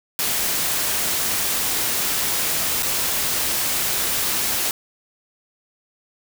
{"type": "noise with dropouts", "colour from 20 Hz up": "white", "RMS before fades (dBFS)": -22, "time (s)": [0.19, 4.71], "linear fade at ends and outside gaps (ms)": 1, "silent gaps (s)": [2.825, 2.83], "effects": []}